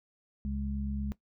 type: harmonic tone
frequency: 68.8 Hz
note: C#2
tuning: 12 cents flat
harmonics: 1 / 2 / 3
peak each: -34 / -44 / -35 dBFS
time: 0.45-1.12 s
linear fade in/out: 0 ms
effects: noise-tail reverb RT60 0.1 s tail -17 dB re dry